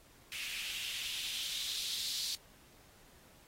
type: noise with band-pass filter sweep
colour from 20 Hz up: blue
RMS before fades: -40 dBFS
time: 0.32-2.35 s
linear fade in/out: 0 ms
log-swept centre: 2500 to 4300 Hz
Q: 3.4
effects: pink hiss -62 dBFS RMS until 3.47 s + AAC 48 kbps